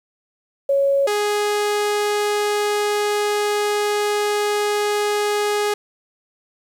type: tone pair in turn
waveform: sine / sawtooth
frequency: 554.4 / 415.3 Hz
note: C#5 / G#4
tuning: 0 / 0 cents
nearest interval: perfect fourth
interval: 500 cents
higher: first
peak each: -14 dBFS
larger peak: neither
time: 0.69-1.07 / 1.07-5.74 s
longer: second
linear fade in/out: 5 ms
effects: low-pass 12000 Hz 12 dB/octave + 8-bit